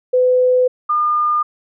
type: tone pair in turn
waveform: sine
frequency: 504 / 1210.5 Hz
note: B4 / D#6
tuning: +35 / -48 cents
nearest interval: octave + minor third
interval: 1517 cents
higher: second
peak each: -10 / -13 dBFS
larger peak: first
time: 0.13-0.68 / 0.89-1.43 s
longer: first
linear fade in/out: 10 ms
effects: none